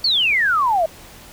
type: exponential sweep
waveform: sine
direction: down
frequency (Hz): 4607 to 621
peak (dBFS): -14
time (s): 0.04-0.86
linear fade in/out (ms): 5
effects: pink hiss -42 dBFS RMS until 1.32 s